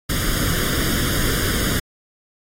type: noise with comb filter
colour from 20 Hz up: pink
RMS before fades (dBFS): -21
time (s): 0.09-1.8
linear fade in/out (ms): 10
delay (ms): 0.59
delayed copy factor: +0.8
effects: AAC 48 kbps